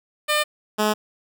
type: tone pair in turn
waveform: 10% pulse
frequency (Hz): 601 / 212.5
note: D5 / G#3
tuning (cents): +40 / +40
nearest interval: octave + tritone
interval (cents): 1800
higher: first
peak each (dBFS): -10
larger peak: neither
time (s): 0.28-0.44 / 0.78-0.94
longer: neither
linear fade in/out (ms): 20
effects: none